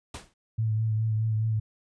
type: noise with exponential decay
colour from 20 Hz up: pink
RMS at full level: -34 dBFS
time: 0.14-0.34 s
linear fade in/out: 5 ms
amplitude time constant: 43 ms
type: tone with vibrato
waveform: sine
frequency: 110 Hz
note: A2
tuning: in tune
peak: -23 dBFS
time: 0.58-1.6 s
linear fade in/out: 10 ms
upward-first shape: triangle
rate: 4.8 Hz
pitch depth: 35 cents each way
effects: resampled to 22050 Hz